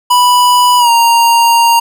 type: tone with pitch glide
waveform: square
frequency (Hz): 986 to 932.3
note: B5 to A#5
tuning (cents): -3 to 0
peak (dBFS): -6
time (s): 0.1-1.8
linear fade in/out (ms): 10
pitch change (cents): -97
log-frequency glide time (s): 0.78-0.9
effects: none